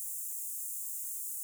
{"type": "high-pass noise", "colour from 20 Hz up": "pink", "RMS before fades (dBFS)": -39, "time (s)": [0, 1.43], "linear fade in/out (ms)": 0, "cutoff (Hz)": 7300, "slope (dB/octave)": 48, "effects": []}